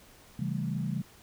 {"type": "chord", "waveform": "sine", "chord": "A dominant seventh", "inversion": "first", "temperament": "equal with one note detuned", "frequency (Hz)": [135.04, 164.81, 196, 220], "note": ["C#3", "E3", "G3", "A3"], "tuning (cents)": [-45, 0, 0, 0], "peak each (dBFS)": [-34, -34, -35, -38], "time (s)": [0.39, 1.02], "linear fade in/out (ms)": 5, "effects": ["pink hiss -56 dBFS RMS until 1.22 s"]}